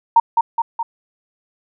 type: tone with echo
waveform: sine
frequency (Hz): 924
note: A#5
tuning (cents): -16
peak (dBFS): -6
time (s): 0.16-0.2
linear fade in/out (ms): 5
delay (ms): 210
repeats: 3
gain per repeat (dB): -4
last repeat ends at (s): 0.83
effects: none